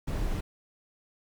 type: noise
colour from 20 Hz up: brown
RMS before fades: -30 dBFS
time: 0.07-0.41 s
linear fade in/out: 10 ms
effects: none